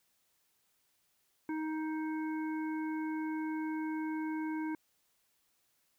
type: harmonic tone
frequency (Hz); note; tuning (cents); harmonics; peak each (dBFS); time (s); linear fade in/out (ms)
313.2; D#4; +11; 1 / 3 / 5 / 7; -34 / -44 / -48 / -51; 1.49-4.75; 2
effects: white hiss -75 dBFS RMS until 5.98 s